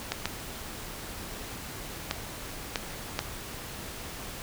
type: clicks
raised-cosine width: 0.2 ms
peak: -10 dBFS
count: 5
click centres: 0.12 / 0.256 / 2.111 / 2.758 / 3.191 s
effects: pink hiss -40 dBFS RMS until 4.42 s